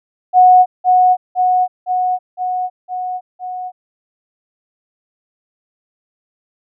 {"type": "tone with echo", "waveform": "sine", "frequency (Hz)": 733, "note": "F#5", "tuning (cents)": -16, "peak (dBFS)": -4, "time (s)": [0.33, 0.66], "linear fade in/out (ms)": 50, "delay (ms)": 510, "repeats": 6, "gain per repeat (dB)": -3, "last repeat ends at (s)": 3.72, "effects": []}